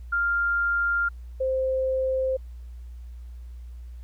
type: tone pair in turn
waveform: sine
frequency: 1396.9 / 523.2 Hz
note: F6 / C5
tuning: 0 / 0 cents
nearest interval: octave + perfect fourth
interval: 1700 cents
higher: first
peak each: -21 / -22 dBFS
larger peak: first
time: 0.12-1.09 / 1.4-2.37 s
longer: neither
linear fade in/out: 10 ms
effects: added 60 Hz sine -37 dBFS peak until 4.03 s + pink hiss -65 dBFS RMS until 4.03 s